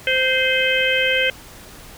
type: harmonic tone with a mistuned harmonic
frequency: 520 Hz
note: C5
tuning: 11 cents flat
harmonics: 1 / 3 / 4 / 5 / 6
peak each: -22 / -22 / -22 / -22 / -22 dBFS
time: 0.07-1.3 s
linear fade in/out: 2 ms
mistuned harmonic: 5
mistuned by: -27 cents
effects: pink hiss -41 dBFS RMS until 1.97 s